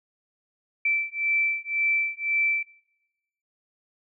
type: beating tone pair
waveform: sine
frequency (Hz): 2329 / 2330.9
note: D7 / D7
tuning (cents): -15 / -14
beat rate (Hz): 1.9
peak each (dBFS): -26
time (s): 0.85-2.63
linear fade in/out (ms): 5
effects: noise-tail reverb RT60 1.0 s tail -21 dB re dry